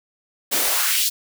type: noise with high-pass filter sweep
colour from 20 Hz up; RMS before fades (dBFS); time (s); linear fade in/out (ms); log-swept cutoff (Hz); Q
white; -20; 0.51-1.1; 20; 220 to 4800; 1.6
effects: none